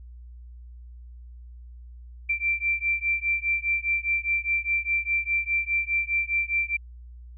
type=beating tone pair; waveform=sine; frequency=2349 / 2353.9 Hz; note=D7 / D7; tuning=0 / +3 cents; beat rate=4.9 Hz; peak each=-26 dBFS; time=2.29-6.77 s; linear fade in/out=10 ms; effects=added 60 Hz sine -41 dBFS peak until 7.37 s